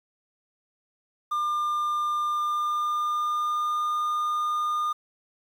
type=tone with pitch glide; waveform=triangle; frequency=1200 to 1215.3 Hz; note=D6 to D#6; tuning=+37 to -41 cents; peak=-22 dBFS; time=1.31-4.93 s; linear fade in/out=10 ms; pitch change=+22 cents; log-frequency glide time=2.31-3.98 s; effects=9-bit